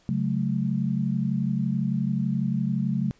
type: chord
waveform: sine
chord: F# minor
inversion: second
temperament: equal with one note detuned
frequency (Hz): 138.59 / 185 / 216.7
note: C#3 / F#3 / A3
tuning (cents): 0 / 0 / -26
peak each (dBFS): -27 / -27 / -27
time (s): 0.09-3.11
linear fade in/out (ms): 0
effects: pink hiss -61 dBFS RMS until 3.19 s + resampled to 16000 Hz